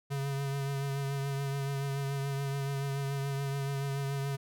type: tone with vibrato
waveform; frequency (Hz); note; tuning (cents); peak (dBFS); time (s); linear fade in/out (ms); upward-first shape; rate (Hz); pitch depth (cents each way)
square; 138.59; C#3; 0; -32; 0.1-4.37; 20; triangle; 7; 30
effects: none